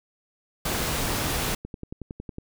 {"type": "noise", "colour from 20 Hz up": "pink", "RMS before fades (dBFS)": -27, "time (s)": [0.65, 1.55], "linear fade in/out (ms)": 5}
{"type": "click train", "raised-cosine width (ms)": 3, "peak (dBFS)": -22, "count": 9, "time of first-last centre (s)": [1.65, 2.384], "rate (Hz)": 10.9}
{"effects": []}